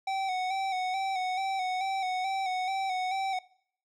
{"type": "tone with vibrato", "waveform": "square", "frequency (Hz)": 756, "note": "F#5", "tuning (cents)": 37, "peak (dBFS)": -29, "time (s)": [0.07, 3.39], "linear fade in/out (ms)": 5, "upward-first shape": "square", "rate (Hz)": 2.3, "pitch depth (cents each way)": 38, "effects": ["noise-tail reverb RT60 0.6 s tail -22 dB re dry", "low-pass 5000 Hz 12 dB/octave"]}